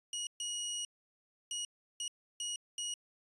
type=tone bursts at uneven times; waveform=20% pulse; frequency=2900 Hz; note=F#7; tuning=35 cents flat; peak=-31 dBFS; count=6; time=0.13-0.27 / 0.4-0.85 / 1.51-1.65 / 2-2.08 / 2.4-2.56 / 2.78-2.94 s; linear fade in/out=2 ms; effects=resampled to 24000 Hz